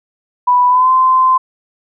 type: tone with pitch glide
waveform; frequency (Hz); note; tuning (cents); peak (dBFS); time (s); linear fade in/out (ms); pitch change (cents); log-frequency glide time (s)
sine; 987.8 to 1034.5; B5 to C6; 0 to -20; -7; 0.47-1.38; 10; +80; 0.68-0.9
effects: none